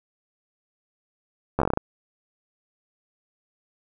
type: slowing click train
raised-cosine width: 1 ms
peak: -8 dBFS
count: 9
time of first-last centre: 1.59-1.774 s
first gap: 12 ms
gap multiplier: 1.18
effects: none